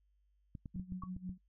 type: clicks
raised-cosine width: 5 ms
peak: -33 dBFS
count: 8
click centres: 0.552 / 0.658 / 0.76 / 0.797 / 0.922 / 1.036 / 1.165 / 1.294 s
type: tone with tremolo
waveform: sine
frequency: 183.4 Hz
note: F#3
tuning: 15 cents flat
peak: -38 dBFS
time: 0.74-1.38 s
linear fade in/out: 10 ms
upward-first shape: sine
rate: 6 Hz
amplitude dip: 85%
type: tone with exponential decay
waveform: sine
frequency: 1119 Hz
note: C#6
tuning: 16 cents sharp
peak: -40 dBFS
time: 1.02-1.1 s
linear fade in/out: 5 ms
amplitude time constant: 17 ms
effects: noise-tail reverb RT60 0.1 s tail -26 dB re dry + added 50 Hz sine -70 dBFS peak until 1.48 s